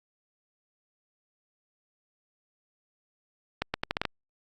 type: accelerating click train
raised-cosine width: 0.3 ms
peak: -11 dBFS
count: 7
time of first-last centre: 3.62-4.053 s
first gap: 120 ms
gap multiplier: 0.79
effects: Opus 48 kbps

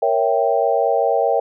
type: chord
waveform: sine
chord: A# diminished seventh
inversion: none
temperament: equal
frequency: 466.2 / 554.4 / 659.3 / 784 Hz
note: A#4 / C#5 / E5 / G5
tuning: 0 / 0 / 0 / 0 cents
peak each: -20 dBFS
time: 0.02-1.4 s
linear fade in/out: 5 ms
effects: none

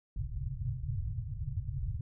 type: low-pass noise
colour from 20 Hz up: white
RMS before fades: -36 dBFS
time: 0.16-2.01 s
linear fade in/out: 2 ms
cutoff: 140 Hz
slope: 96 dB/octave
effects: none

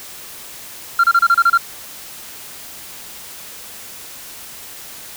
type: tone bursts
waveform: sine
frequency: 1379 Hz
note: F6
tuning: 22 cents flat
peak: -6 dBFS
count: 8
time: 0.99-1.576 s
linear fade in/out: 5 ms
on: 47 ms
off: 30 ms
effects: tanh soft clip ceiling -7 dBFS + white hiss -35 dBFS RMS until 5.16 s

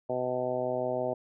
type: harmonic tone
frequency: 125.9 Hz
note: B2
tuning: 34 cents sharp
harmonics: 1 / 2 / 3 / 4 / 5 / 6 / 7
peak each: -42 / -39 / -36 / -34 / -31 / -39 / -42 dBFS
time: 0.09-1.14 s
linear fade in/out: 10 ms
effects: none

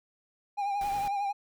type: tone with vibrato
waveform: triangle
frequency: 805 Hz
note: G5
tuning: 46 cents sharp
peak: -26 dBFS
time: 0.57-1.33 s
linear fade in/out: 20 ms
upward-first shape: triangle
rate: 11 Hz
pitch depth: 53 cents each way
type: noise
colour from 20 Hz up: pink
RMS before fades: -44 dBFS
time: 0.81-1.08 s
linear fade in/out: 2 ms
effects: none

